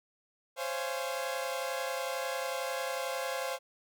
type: chord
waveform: sawtooth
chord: Db major seventh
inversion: third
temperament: equal with one note detuned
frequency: 523.3 / 554.4 / 688 / 830.6 Hz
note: C5 / Db5 / F5 / Ab5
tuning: 0 / 0 / -26 / 0 cents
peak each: -32 / -36 / -36 / -38 dBFS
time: 0.56-3.59 s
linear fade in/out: 50 ms
effects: none